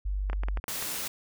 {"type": "tone", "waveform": "sine", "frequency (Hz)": 48.78, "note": "G1", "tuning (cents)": -8, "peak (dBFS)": -27, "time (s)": [0.05, 0.6], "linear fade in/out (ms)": 10}
{"type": "clicks", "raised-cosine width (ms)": 0.5, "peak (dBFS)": -21, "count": 8, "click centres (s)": [0.299, 0.331, 0.435, 0.485, 0.573, 0.641, 0.682, 0.825]}
{"type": "noise", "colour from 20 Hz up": "white", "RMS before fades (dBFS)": -34, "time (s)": [0.68, 1.08], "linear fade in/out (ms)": 5}
{"effects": []}